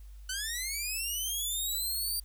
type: linear sweep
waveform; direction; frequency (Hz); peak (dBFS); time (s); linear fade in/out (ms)
10% pulse; up; 1480 to 4699; -24; 0.29-2.2; 5
effects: added 50 Hz sine -45 dBFS peak until 2.24 s + white hiss -66 dBFS RMS until 2.24 s